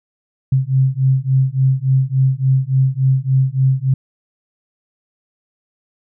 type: beating tone pair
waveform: sine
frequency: 130.81 / 134.31 Hz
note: C3 / C3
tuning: 0 / +46 cents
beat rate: 3.5 Hz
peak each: -15 dBFS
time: 0.52-3.94 s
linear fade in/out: 5 ms
effects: none